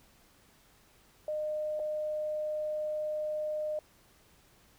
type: tone with dropouts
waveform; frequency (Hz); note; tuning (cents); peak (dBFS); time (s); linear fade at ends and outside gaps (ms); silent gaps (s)
sine; 610; D#5; -34; -31; 1.28-3.79; 2; 1.794-1.798
effects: pink hiss -63 dBFS RMS until 4.78 s